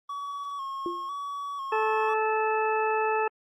triangle tone with vibrato, 1108.7 Hz, C#6, in tune, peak -30 dBFS, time 0.09-2.14 s, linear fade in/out 5 ms, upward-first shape square, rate 1 Hz, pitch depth 38 cents each way
sine tone with exponential decay, 346.8 Hz, F4, 12 cents flat, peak -26 dBFS, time 0.86-1.13 s, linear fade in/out 1 ms, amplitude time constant 57 ms
harmonic tone, 436.1 Hz, A4, 15 cents flat, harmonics 1 / 2 / 3 / 4 / 6, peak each -27 / -27 / -32 / -35 / -35 dBFS, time 1.72-3.28 s, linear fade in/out 5 ms
effects Opus 24 kbps

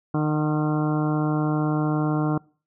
harmonic tone with a mistuned harmonic, 152.6 Hz, D#3, 33 cents flat, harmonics 1 / 2 / 3 / 4 / 5 / 6 / 7 / 8 / 9, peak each -23 / -24 / -33 / -35 / -33 / -40 / -35 / -40 / -37 dBFS, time 0.14-2.38 s, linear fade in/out 5 ms, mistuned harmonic 5, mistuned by -23 cents, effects noise-tail reverb RT60 0.4 s tail -25 dB re dry

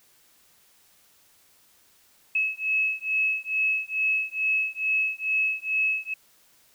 sine beating tone pair, 2580 / 2582.3 Hz, E7 / E7, -38 / -36 cents, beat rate 2.3 Hz, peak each -26 dBFS, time 2.35-6.14 s, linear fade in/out 5 ms, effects white hiss -60 dBFS RMS until 6.74 s

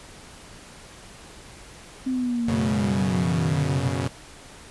sine linear sweep, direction down, 261.6 to 128.6 Hz, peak -22 dBFS, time 2.06-3.88 s, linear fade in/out 10 ms
sawtooth chord, F# suspended fourth, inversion none, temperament equal with one note detuned, 92.5 / 122.12 / 138.59 Hz, F#2 / B2 / C#3, 0 / -19 / 0 cents, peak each -25 dBFS, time 2.48-4.08 s, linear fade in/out 5 ms
effects pink hiss -45 dBFS RMS until 4.7 s + resampled to 24000 Hz

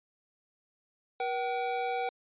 square tone pair together, 480.9 / 763.4 Hz, B4 / G5, -46 / -46 cents, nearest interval minor sixth, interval 800 cents, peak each -35 / -32 dBFS, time 1.2-2.09 s, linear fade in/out 2 ms, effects resampled to 8000 Hz

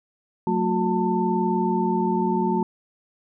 sine tone cluster, 184.2 / 224.6 / 362.8 / 893 Hz, F#3 / A3 / F#4 / A5, -7 / +36 / -34 / +25 cents, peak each -25 dBFS, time 0.47-2.63 s, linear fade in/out 2 ms, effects none

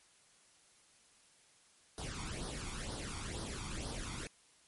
pink noise with flanger, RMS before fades -42 dBFS, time 1.98-4.27 s, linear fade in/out 0 ms, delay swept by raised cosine 0.2 to 0.9 ms, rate 2.1 Hz, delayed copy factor +0.7, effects white hiss -66 dBFS RMS until 4.67 s + MP3 48 kbps

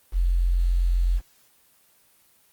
sine tone with quantisation, 43.87 Hz, F1, 9 cents sharp, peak -18 dBFS, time 0.12-1.21 s, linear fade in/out 50 ms, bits 8, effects white hiss -60 dBFS RMS until 2.52 s + Opus 24 kbps

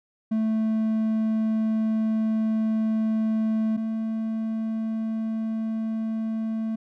triangle tone pair in turn, 220 / 222 Hz, A3 / A3, 0 / +16 cents, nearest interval unison, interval 16 cents, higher second, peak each -19 / -23 dBFS, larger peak first, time 0.31-3.77 / 3.77-6.76 s, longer first, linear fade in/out 10 ms, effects none

